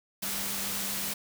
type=tone in noise; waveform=sine; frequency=197.7 Hz; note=G3; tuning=15 cents sharp; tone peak=-43 dBFS; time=0.22-1.14 s; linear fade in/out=10 ms; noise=white; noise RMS=-33 dBFS; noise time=0.22-1.14 s; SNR=-13 dB; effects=none